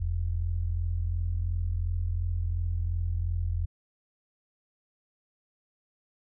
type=tone pair together; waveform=sine; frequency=43.09 / 85.9 Hz; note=F1 / F2; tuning=-22 / -28 cents; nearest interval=octave; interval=1194 cents; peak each=-30 / -28 dBFS; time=0-3.66 s; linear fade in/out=10 ms; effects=none